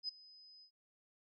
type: tone with ADSR envelope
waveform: sine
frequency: 5030 Hz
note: D#8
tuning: 18 cents sharp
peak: -35 dBFS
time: 0.03-0.71 s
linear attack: 56 ms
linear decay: 10 ms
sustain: -22 dB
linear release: 84 ms
effects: none